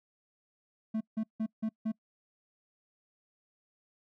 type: tone bursts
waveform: triangle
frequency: 220 Hz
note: A3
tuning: in tune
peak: -27 dBFS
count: 5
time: 0.94-1.92 s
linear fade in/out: 10 ms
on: 68 ms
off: 160 ms
effects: noise-tail reverb RT60 0.1 s tail -25 dB re dry